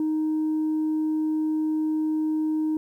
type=tone; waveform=sine; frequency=311.1 Hz; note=D#4; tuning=in tune; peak=-20 dBFS; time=0-2.77 s; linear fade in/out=2 ms; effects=tanh soft clip ceiling -20 dBFS + 10-bit